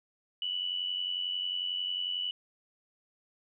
sine tone with amplitude modulation, 2960 Hz, F#7, in tune, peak -28 dBFS, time 0.42-2.31 s, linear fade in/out 2 ms, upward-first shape sine, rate 91.1 Hz, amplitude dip 60%, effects none

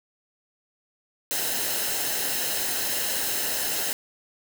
white noise with comb filter, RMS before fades -27 dBFS, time 1.31-3.93 s, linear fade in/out 0 ms, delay 0.86 ms, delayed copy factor -0.55, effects none

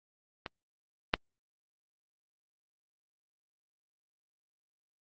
clicks, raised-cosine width 0.3 ms, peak -20 / -6 dBFS, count 2, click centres 0.462 / 1.139 s, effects low-pass 5000 Hz 12 dB/octave + Opus 24 kbps

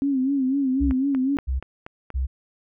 sine tone with vibrato, 269.2 Hz, C4, 49 cents sharp, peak -19 dBFS, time 0.02-1.37 s, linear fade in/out 0 ms, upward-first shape sine, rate 4 Hz, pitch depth 86 cents each way
sine tone bursts, 65.41 Hz, C2, in tune, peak -21 dBFS, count 3, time 0.8-2.27 s, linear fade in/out 20 ms, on 130 ms, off 540 ms
click train, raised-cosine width 0.5 ms, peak -21 dBFS, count 6, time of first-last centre 0.91-2.103 s, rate 4.19 Hz
effects none

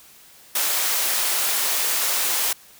white high-pass noise, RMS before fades -22 dBFS, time 0.55-2.53 s, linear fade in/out 5 ms, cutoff 480 Hz, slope 12 dB/octave, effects white hiss -49 dBFS RMS until 2.79 s

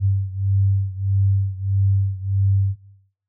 sine beating tone pair, 97.3 / 98.9 Hz, G2 / G2, -12 / +16 cents, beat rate 1.6 Hz, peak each -18 / -21 dBFS, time 0-2.76 s, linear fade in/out 50 ms, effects noise-tail reverb RT60 0.8 s tail -21 dB re dry

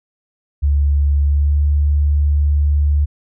sine tone with pitch glide, 71.6 to 73.02 Hz, D2 to D2, -43 to -9 cents, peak -11 dBFS, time 0.62-3.06 s, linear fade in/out 20 ms, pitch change +34 cents, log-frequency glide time 1.25-1.58 s, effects none

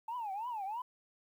sine tone with vibrato, 872 Hz, A5, 16 cents flat, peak -35 dBFS, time 0.08-0.82 s, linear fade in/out 5 ms, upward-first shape triangle, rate 3.1 Hz, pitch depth 260 cents each way, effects tanh soft clip ceiling -33 dBFS + 11-bit

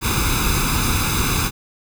pink noise with comb filter, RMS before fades -19 dBFS, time 0.01-1.51 s, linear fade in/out 50 ms, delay 0.8 ms, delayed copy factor +0.8, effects none

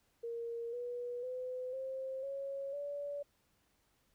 sine tone with pitch steps, 466.2 / 486 / 506.6 / 528.2 / 550.6 / 574 Hz, A#4 / B4 / B4 / C5 / C#5 / D5, 0 / -28 / +44 / +16 / -12 / -40 cents, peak -38 dBFS, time 0.23-3.23 s, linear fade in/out 10 ms, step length 500 ms, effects pink hiss -75 dBFS RMS until 4.14 s

